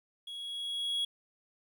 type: tone with level ramp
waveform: triangle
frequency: 3328 Hz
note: G#7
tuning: 3 cents sharp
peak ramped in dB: -39 to -27 dBFS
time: 0.27-1.05 s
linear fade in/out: 5 ms
effects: 11-bit